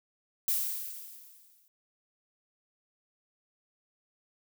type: noise with exponential decay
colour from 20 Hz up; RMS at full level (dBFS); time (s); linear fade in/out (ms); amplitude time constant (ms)
violet; -27; 0.48-1.68; 1; 260
effects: none